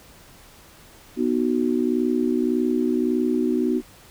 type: chord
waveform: sine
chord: B major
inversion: none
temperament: just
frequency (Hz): 246.9 / 308.7 / 370.4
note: B3 / D#4 / F#4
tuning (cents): 0 / -14 / +2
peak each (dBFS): -22 / -24 / -24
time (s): 1.16-3.82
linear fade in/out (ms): 50
effects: pink hiss -49 dBFS RMS until 4.1 s